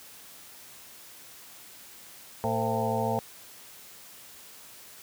harmonic tone with a mistuned harmonic, 112.6 Hz, A2, 40 cents sharp, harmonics 1 / 2 / 4 / 5 / 6 / 7 / 8, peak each -33 / -33 / -33 / -33 / -33 / -33 / -33 dBFS, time 2.44-3.19 s, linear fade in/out 0 ms, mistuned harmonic 5, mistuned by -120 cents, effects white hiss -49 dBFS RMS until 5.02 s + high-pass 60 Hz 12 dB/octave

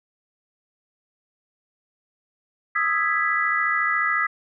sine chord, E major seventh, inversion third, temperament equal, 1244.5 / 1318.5 / 1661.2 / 1975.5 Hz, D#6 / E6 / G#6 / B6, 0 / 0 / 0 / 0 cents, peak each -25 / -27 / -26 / -23 dBFS, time 2.75-4.27 s, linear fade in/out 10 ms, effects none

